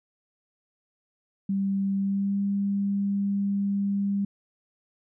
sine tone with pitch glide, 196 to 199.54 Hz, G3 to G3, 0 to +31 cents, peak -23 dBFS, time 1.49-4.25 s, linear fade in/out 5 ms, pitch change +31 cents, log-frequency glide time 1.98-2.4 s, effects none

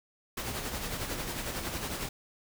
pink noise with tremolo, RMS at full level -34 dBFS, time 0.37-2.09 s, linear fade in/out 5 ms, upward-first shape sine, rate 11 Hz, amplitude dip 45%, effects none

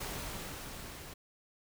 pink noise with level ramp, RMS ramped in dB -39 to -48 dBFS, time 0-1.14 s, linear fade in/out 10 ms, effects none

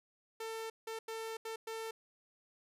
sawtooth tone bursts at uneven times, 447.5 Hz, A4, 29 cents sharp, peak -36 dBFS, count 5, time 0.4-0.7 / 0.87-0.99 / 1.08-1.37 / 1.45-1.56 / 1.67-1.91 s, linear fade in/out 5 ms, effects resampled to 32000 Hz

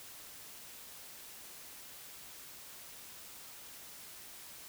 silence, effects white hiss -51 dBFS RMS until 4.68 s

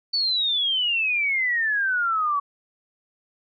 sine exponential sweep, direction down, 4540 to 1122 Hz, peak -20 dBFS, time 0.13-2.4 s, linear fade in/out 10 ms, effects none

